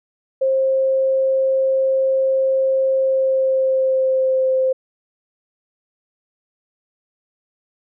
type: tone with pitch glide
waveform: sine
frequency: 531 to 522.2 Hz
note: C5 to C5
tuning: +25 to -3 cents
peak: -14 dBFS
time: 0.41-4.73 s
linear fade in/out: 10 ms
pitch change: -28 cents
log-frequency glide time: 2.96-4.51 s
effects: none